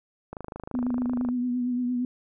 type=click train; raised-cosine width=1 ms; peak=-22 dBFS; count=26; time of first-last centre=0.33-1.288 s; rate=26.1 Hz
type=tone with vibrato; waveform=sine; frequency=246.9 Hz; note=B3; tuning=in tune; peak=-24 dBFS; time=0.74-2.05 s; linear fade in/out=2 ms; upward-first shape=triangle; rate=8.7 Hz; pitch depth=38 cents each way
effects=none